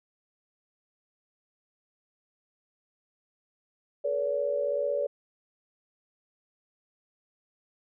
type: tone cluster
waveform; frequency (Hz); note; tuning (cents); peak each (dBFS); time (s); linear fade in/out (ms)
sine; 432.9 / 488.7 / 571; A4 / B4 / D5; -28 / -18 / -49; -34 / -33 / -27; 4.04-5.07; 10
effects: none